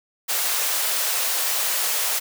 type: high-pass noise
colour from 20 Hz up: white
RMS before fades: -23 dBFS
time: 0.28-2.2 s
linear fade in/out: 20 ms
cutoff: 470 Hz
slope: 24 dB/octave
effects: none